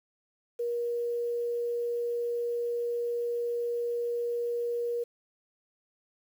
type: tone with quantisation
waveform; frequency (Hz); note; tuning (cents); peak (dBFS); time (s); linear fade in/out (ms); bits
sine; 475.2; A#4; +33; -28; 0.59-5.04; 10; 9
effects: none